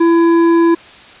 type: tone with hard clipping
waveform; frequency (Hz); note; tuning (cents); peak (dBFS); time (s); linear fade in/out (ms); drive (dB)
sine; 335.2; E4; +29; -9; 0-0.75; 10; 9
effects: white hiss -38 dBFS RMS until 1.2 s + resampled to 8000 Hz